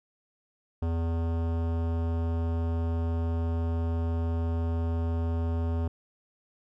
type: tone with hard clipping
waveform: sine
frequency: 83 Hz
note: E2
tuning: 12 cents sharp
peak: -28 dBFS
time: 0.82-5.88 s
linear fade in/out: 5 ms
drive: 18 dB
effects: none